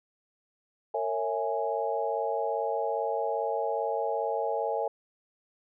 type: chord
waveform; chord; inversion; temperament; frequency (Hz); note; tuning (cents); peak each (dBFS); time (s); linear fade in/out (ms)
sine; A# half-diminished seventh; none; equal with one note detuned; 456.8 / 554.4 / 659.3 / 830.6; A#4 / C#5 / E5 / G#5; -35 / 0 / 0 / 0; -32 / -33 / -33 / -32; 0.94-4.88; 5
effects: none